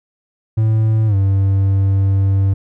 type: tone with pitch glide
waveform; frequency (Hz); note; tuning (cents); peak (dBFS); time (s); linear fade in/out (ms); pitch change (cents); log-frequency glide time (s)
triangle; 110 to 97.43; A2 to G2; 0 to -10; -9; 0.57-2.54; 10; -210; 1.07-1.15
effects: none